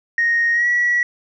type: tone with pitch glide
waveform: sine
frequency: 1864.7 to 1933.8 Hz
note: A#6 to B6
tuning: 0 to -37 cents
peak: -13 dBFS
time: 0.18-1.03 s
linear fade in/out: 2 ms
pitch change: +63 cents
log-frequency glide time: 0.53-0.67 s
effects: tanh soft clip ceiling -10 dBFS